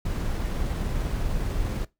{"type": "noise with tremolo", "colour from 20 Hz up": "brown", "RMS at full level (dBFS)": -26, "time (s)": [0.05, 1.85], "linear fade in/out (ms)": 5, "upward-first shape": "triangle", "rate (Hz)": 20, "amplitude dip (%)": 25, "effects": ["noise-tail reverb RT60 0.2 s tail -20 dB re dry"]}